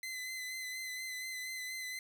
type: tone with vibrato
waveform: sawtooth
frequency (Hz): 2036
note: C7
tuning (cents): -48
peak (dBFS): -36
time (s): 0.03-1.99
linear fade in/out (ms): 2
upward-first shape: sine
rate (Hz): 4.2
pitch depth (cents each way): 26
effects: none